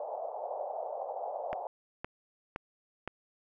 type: band-pass noise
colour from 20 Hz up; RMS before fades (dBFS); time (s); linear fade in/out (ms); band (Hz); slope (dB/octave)
pink; -38; 0-1.67; 2; 550 to 810; 48
type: click train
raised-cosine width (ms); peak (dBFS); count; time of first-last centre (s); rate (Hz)
0.5; -21; 4; 1.53-3.076; 1.94
effects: none